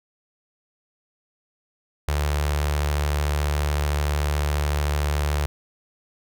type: tone with notch filter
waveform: sawtooth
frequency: 73.7 Hz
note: D2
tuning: 7 cents sharp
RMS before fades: -23 dBFS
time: 2.08-5.46 s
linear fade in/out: 0 ms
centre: 240 Hz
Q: 0.74
effects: none